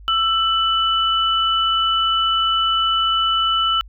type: tone pair together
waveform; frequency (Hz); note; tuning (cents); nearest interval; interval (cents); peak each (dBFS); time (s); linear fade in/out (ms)
sine; 1328.5 / 2985; E6 / F#7; +13 / +15; octave + major second; 1402; -18; 0.08-3.81; 0
effects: added 50 Hz sine -38 dBFS peak until 3.88 s